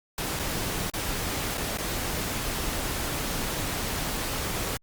pink noise with dropouts, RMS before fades -30 dBFS, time 0.18-4.77 s, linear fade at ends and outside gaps 2 ms, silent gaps 0.392-0.395 / 0.901-0.937 / 1.574-1.578 / 1.774-1.784 s, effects Opus 48 kbps

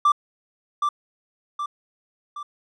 triangle tone with echo, 1174.7 Hz, D6, in tune, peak -11 dBFS, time 0.05-0.12 s, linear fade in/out 5 ms, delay 770 ms, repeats 3, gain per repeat -6 dB, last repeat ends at 2.43 s, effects tanh soft clip ceiling -8 dBFS + resampled to 24000 Hz

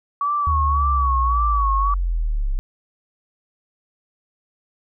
sine tone with vibrato, 1130 Hz, C#6, 33 cents sharp, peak -18 dBFS, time 0.21-1.94 s, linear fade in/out 2 ms, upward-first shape sine, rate 1.8 Hz, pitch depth 67 cents each way
sine linear sweep, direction down, 77.78 to 31.83 Hz, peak -18 dBFS, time 0.47-2.59 s, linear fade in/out 0 ms
effects none

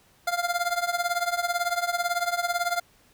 25% pulse tone with tremolo, 698.5 Hz, F5, in tune, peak -17 dBFS, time 0.27-2.8 s, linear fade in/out 5 ms, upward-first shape triangle, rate 18 Hz, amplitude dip 90%, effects pink hiss -60 dBFS RMS until 3.13 s

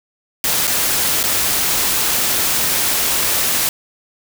white noise with dropouts, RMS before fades -17 dBFS, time 0.44-3.69 s, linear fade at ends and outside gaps 1 ms, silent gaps 0.671-0.676 / 1.23-1.238 s, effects none

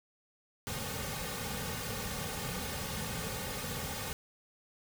pink noise with comb filter, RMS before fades -38 dBFS, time 0.67-4.13 s, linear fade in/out 0 ms, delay 3 ms, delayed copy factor -0.9, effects none

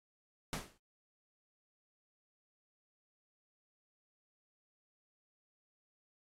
pink noise with exponential decay, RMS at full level -36 dBFS, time 0.53-0.78 s, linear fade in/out 1 ms, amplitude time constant 54 ms, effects low-pass 11000 Hz 12 dB/octave + AAC 48 kbps

